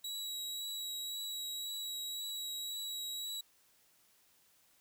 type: tone with vibrato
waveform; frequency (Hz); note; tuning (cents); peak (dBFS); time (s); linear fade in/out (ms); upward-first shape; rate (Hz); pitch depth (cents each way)
sawtooth; 3879; B7; -32; -36; 0.04-3.41; 5; triangle; 1.9; 16
effects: white hiss -69 dBFS RMS until 4.8 s